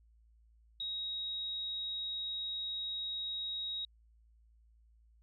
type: tone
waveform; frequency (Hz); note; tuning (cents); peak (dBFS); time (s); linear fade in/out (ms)
sine; 3793; A#7; +29; -36; 0.8-3.85; 2
effects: added 56 Hz sine -62 dBFS peak until 5.22 s